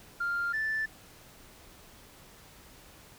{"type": "tone pair in turn", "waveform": "sine", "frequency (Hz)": [1396.9, 1760], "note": ["F6", "A6"], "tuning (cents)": [0, 0], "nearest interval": "major third", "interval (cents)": 400, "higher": "second", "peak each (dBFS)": -27, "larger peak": "neither", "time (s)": [[0.2, 0.53], [0.53, 0.86]], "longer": "neither", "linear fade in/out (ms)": 10, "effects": ["tanh soft clip ceiling -25 dBFS", "pink hiss -54 dBFS RMS until 3.18 s"]}